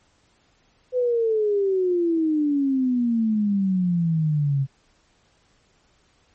sine exponential sweep, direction down, 509 to 134.1 Hz, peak -18 dBFS, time 0.92-4.67 s, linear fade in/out 50 ms, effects pink hiss -62 dBFS RMS until 6.34 s + MP3 32 kbps

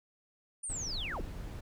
sine linear sweep, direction down, 9400 to 34.65 Hz, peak -36 dBFS, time 0.63-1.22 s, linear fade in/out 10 ms
brown noise, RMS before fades -41 dBFS, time 0.69-1.61 s, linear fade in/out 10 ms
effects none

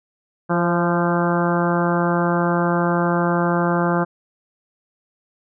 harmonic tone with a mistuned harmonic, 172.6 Hz, F3, 20 cents flat, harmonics 1 / 2 / 3 / 4 / 5 / 6 / 7 / 8 / 9, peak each -20 / -23 / -25 / -26 / -27 / -28 / -28 / -29 / -30 dBFS, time 0.49-4.05 s, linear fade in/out 20 ms, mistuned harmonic 3, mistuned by +24 cents, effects none

